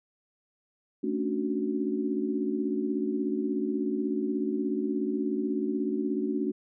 sine chord, D major seventh, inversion second, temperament equal, 220 / 277.2 / 293.7 / 370 Hz, A3 / C#4 / D4 / F#4, 0 / 0 / 0 / 0 cents, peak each -32 dBFS, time 1.03-6.52 s, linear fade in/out 10 ms, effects none

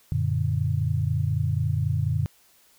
sine chord, Gb augmented, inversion none, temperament equal, 92.5 / 116.54 / 146.83 Hz, Gb2 / Bb2 / D3, 0 / 0 / 0 cents, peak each -26 dBFS, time 0.12-2.26 s, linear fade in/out 0 ms, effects white hiss -59 dBFS RMS until 2.78 s

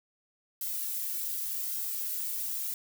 violet noise with flanger, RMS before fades -34 dBFS, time 0.61-2.74 s, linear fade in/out 2 ms, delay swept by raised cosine 1.7 to 2.44 ms, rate 0.88 Hz, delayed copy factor -0.65, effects none

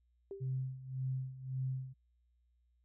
sine tone with exponential decay, 393.2 Hz, G4, 5 cents sharp, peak -39 dBFS, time 0.31-0.65 s, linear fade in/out 1 ms, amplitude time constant 72 ms
sine tone with tremolo, 130.81 Hz, C3, in tune, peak -33 dBFS, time 0.4-1.94 s, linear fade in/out 20 ms, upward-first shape sine, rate 1.8 Hz, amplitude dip 80%
effects added 60 Hz sine -70 dBFS peak until 2.84 s

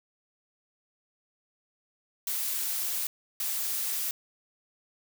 blue noise bursts at uneven times, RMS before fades -31 dBFS, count 2, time 2.27-3.07 / 3.4-4.11 s, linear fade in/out 2 ms, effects none

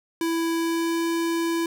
square tone with pitch glide, 331.2 to 333.7 Hz, E4 to E4, +8 to +21 cents, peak -23 dBFS, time 0.21-1.66 s, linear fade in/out 2 ms, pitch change +13 cents, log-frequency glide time 0.53-1.07 s, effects none

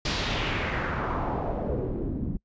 pink noise with low-pass filter sweep, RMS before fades -29 dBFS, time 0.05-2.37 s, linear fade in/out 5 ms, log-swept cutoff 5000 to 210 Hz, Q 1.9, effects noise-tail reverb RT60 0.1 s tail -25 dB re dry + resampled to 16000 Hz

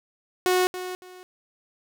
sawtooth tone with echo, 365.9 Hz, F#4, 19 cents flat, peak -15 dBFS, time 0.46-0.67 s, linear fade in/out 0 ms, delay 280 ms, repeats 2, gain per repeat -12 dB, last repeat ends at 1.23 s, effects none

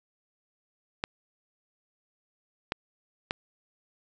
clicks, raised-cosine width 0.3 ms, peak -12 dBFS, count 3, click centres 1.039 / 2.721 / 3.309 s, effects resampled to 16000 Hz + 7-bit

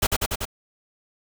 pink noise with echo, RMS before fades -20 dBFS, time 0.02-0.07 s, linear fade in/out 10 ms, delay 96 ms, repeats 4, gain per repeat -2 dB, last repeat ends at 0.454 s, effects none

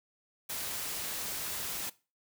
white noise, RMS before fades -37 dBFS, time 0.49-1.9 s, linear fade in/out 10 ms, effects noise-tail reverb RT60 0.3 s tail -19 dB re dry

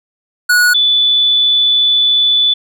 square / sine tone pair in turn, 1462 / 3477 Hz, F#6 / A7, -21 / -21 cents, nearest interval octave + minor third, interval 1500 cents, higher second, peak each -8 dBFS, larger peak neither, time 0.49-0.74 / 0.74-2.54 s, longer second, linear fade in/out 10 ms, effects none

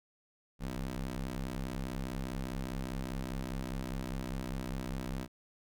20% pulse ring-modulated tone, 64.9 Hz, C2, 13 cents flat, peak -28 dBFS, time 0.59-5.28 s, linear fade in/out 50 ms, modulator 99.9 Hz, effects none

